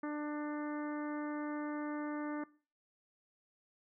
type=harmonic tone; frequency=297.4 Hz; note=D4; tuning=22 cents sharp; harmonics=1 / 2 / 3 / 4 / 5 / 6 / 7; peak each=-37 / -46 / -48 / -47 / -51 / -52 / -58 dBFS; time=0.03-2.44 s; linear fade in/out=5 ms; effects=noise-tail reverb RT60 0.4 s tail -21 dB re dry